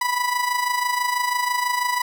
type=tone with amplitude modulation; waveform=30% pulse; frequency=985 Hz; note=B5; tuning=5 cents flat; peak=-15 dBFS; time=0.01-2.02 s; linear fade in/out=5 ms; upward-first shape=sine; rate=26.1 Hz; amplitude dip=60%; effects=none